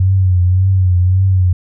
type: tone with vibrato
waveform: sine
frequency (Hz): 92.5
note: F#2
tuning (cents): 0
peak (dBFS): -8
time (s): 0-1.53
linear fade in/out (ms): 5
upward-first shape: triangle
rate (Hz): 1.8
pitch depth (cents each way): 72
effects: none